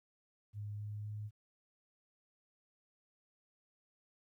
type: tone with pitch steps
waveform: sine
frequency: 103.83 / 104.67 / 105.52 Hz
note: G#2 / G#2 / G#2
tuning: 0 / +14 / +28 cents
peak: -40 dBFS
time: 0.53-1.31 s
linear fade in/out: 50 ms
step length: 260 ms
effects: 13-bit